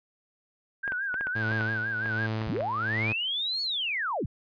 sine tone with vibrato, 1546 Hz, G6, 24 cents flat, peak -28 dBFS, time 0.83-2.27 s, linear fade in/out 10 ms, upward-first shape sine, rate 5.9 Hz, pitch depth 100 cents each way
clicks, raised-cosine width 0.5 ms, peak -21 dBFS, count 11, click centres 0.878 / 0.921 / 1.142 / 1.21 / 1.27 / 1.516 / 1.609 / 2.059 / 2.417 / 2.564 / 2.607 s
sawtooth tone with tremolo, 110 Hz, A2, in tune, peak -24 dBFS, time 1.35-3.13 s, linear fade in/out 10 ms, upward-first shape sine, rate 1.3 Hz, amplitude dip 70%
sine linear two-way sweep, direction up then down, 55 to 4435 to 55 Hz, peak -27 dBFS, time 2.47-4.26 s, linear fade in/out 5 ms, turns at 3.62 s
effects resampled to 11025 Hz

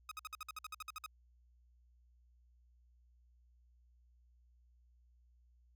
sawtooth tone bursts, 1261 Hz, D#6, 23 cents sharp, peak -39 dBFS, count 13, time 0.09-1.062 s, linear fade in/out 2 ms, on 24 ms, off 55 ms, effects added 60 Hz sine -65 dBFS peak until 5.75 s

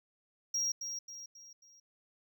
triangle tone with echo, 5630 Hz, F8, 13 cents sharp, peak -29 dBFS, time 0.54-0.72 s, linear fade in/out 5 ms, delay 270 ms, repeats 4, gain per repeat -7 dB, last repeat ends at 1.8 s, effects none

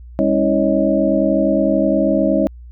sine tone cluster, 201.1 / 274 / 322.4 / 557 / 628 Hz, G3 / C#4 / E4 / C#5 / D#5, +44 / -20 / -38 / +8 / +16 cents, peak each -19 dBFS, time 0.19-2.47 s, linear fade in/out 0 ms, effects added 60 Hz sine -34 dBFS peak until 2.71 s

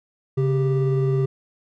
triangle tone pair together, 136.92 / 392 Hz, C#3 / G4, -21 / 0 cents, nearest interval octave + tritone, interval 1821 cents, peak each -17 / -21 dBFS, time 0.37-1.26 s, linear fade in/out 10 ms, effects none

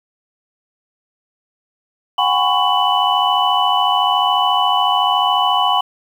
sine tone cluster, 734 / 808 / 1005 / 1106 / 2981 Hz, F#5 / G#5 / B5 / C#6 / F#7, -14 / -48 / +30 / -4 / +12 cents, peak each -19 dBFS, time 2.18-5.81 s, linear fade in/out 5 ms, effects 7-bit

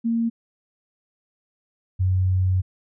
sine tone pair in turn, 230.4 / 92.93 Hz, A#3 / F#2, -20 / +8 cents, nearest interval octave + major third, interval 1572 cents, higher first, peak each -19 / -17 dBFS, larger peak second, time 0.04-0.3 / 1.99-2.62 s, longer second, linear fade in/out 20 ms, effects none

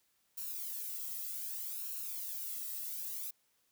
violet noise with flanger, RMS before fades -41 dBFS, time 0.37-3.31 s, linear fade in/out 10 ms, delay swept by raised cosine 0.71 to 1.56 ms, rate 0.65 Hz, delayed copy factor +0.75, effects white hiss -75 dBFS RMS until 3.71 s

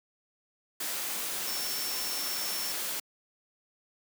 sine tone in noise, 5420 Hz, E8, 47 cents sharp, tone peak -36 dBFS, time 1.47-2.72 s, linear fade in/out 5 ms, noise white, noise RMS -34 dBFS, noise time 0.8-3 s, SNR -5 dB, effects high-pass 200 Hz 12 dB/octave

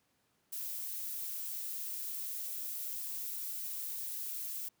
violet noise, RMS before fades -40 dBFS, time 0.52-4.69 s, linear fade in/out 10 ms, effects pink hiss -75 dBFS RMS until 4.8 s + high-pass 100 Hz 12 dB/octave

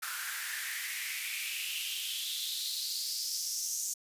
white noise with high-pass filter sweep, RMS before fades -36 dBFS, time 0.02-3.94 s, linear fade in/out 10 ms, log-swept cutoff 1400 to 6500 Hz, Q 4.9, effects resampled to 32000 Hz

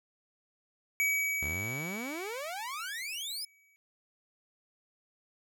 square tone with exponential decay, 2274 Hz, C#7, 44 cents sharp, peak -26 dBFS, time 1-3.76 s, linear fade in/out 0 ms, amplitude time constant 600 ms
sawtooth exponential sweep, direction up, 66.3 to 5274 Hz, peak -33 dBFS, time 1.42-3.45 s, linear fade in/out 5 ms
effects none

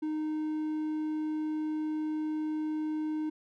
triangle tone, 308.8 Hz, D#4, 13 cents flat, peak -28 dBFS, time 0.02-3.3 s, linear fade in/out 10 ms, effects none

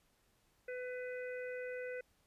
harmonic tone, 500 Hz, B4, 21 cents sharp, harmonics 1 / 3 / 4 / 5, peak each -41 / -49 / -51 / -55 dBFS, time 0.68-2.01 s, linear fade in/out 5 ms, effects pink hiss -74 dBFS RMS until 2.26 s + resampled to 32000 Hz

